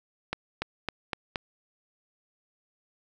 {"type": "accelerating click train", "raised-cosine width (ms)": 0.3, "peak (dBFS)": -13, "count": 5, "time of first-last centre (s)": [0.33, 1.358], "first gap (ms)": 290, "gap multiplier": 0.92, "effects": []}